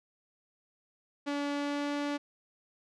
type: tone with pitch glide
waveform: sawtooth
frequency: 286.7 to 289 Hz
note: D4 to D4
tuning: -42 to -28 cents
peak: -27 dBFS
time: 1.26-2.18 s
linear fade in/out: 20 ms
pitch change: +14 cents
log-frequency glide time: 1.51-1.93 s
effects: low-pass 5000 Hz 12 dB/octave